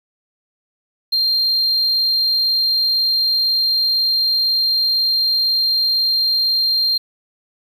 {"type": "tone", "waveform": "triangle", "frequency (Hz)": 4186, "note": "C8", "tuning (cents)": 0, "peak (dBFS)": -12, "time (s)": [1.12, 6.98], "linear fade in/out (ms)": 10, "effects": ["tanh soft clip ceiling -9 dBFS", "8-bit"]}